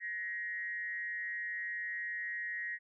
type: tone with frequency modulation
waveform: sine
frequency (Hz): 1892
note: A#6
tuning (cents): +25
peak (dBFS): -36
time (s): 0-2.79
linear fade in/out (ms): 50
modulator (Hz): 187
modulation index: 0.58
effects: none